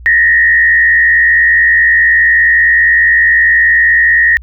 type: tone with frequency modulation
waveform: sine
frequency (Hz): 1864.7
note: A#6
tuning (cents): 0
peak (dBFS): -5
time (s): 0.06-4.37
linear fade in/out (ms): 0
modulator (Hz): 79.3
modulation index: 0.89
effects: added 60 Hz sine -29 dBFS peak until 4.42 s